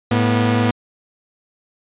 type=tone pair together; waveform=sawtooth; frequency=109 / 242.9 Hz; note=A2 / B3; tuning=-16 / -29 cents; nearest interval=octave + major second; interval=1387 cents; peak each=-13 dBFS; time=0.11-0.71 s; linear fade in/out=5 ms; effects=resampled to 8000 Hz